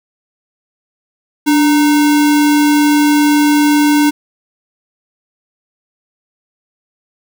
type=tone with sample-and-hold; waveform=sine; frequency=293.7 Hz; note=D4; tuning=in tune; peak=-7 dBFS; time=1.46-4.11 s; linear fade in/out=20 ms; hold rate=1225 Hz; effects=none